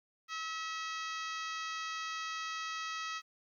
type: harmonic tone with a mistuned harmonic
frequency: 645 Hz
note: E5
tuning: 38 cents flat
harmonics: 2 / 3 / 4 / 5 / 6 / 7 / 8 / 9 / 10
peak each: -40 / -44 / -46 / -48 / -50 / -51 / -52 / -53 / -54 dBFS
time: 0.28-3.22 s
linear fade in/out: 50 ms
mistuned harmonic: 8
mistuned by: -37 cents
effects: 12-bit